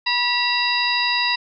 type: harmonic tone with a mistuned harmonic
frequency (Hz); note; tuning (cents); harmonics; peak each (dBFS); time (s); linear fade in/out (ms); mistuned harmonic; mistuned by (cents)
974; B5; -24; 1 / 2 / 3 / 4 / 5; -24 / -24 / -24 / -24 / -24; 0.06-1.36; 10; 3; -110
effects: none